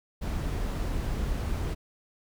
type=noise; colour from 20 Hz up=brown; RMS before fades=-30 dBFS; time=0.21-1.75 s; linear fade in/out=20 ms; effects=none